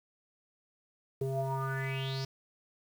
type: tone with low-pass filter sweep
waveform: square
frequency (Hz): 134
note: C3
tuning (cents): +42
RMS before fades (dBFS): -34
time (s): 1.21-2.25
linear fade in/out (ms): 5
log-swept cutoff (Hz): 440 to 5300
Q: 7.7
effects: 9-bit